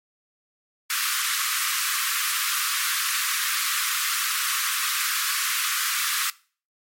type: high-pass noise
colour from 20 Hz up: pink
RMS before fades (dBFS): -25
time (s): 0.9-6.3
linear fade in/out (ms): 2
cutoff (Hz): 1100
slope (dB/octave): 96
effects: noise-tail reverb RT60 0.4 s tail -21 dB re dry + MP3 64 kbps